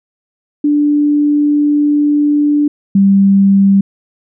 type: tone pair in turn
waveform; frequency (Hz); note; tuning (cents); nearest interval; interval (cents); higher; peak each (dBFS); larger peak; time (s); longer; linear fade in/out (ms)
sine; 293.7 / 196.58; D4 / G3; 0 / +5; perfect fifth; 695; first; -8 / -5; second; 0.64-2.68 / 2.95-3.81; first; 5
effects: none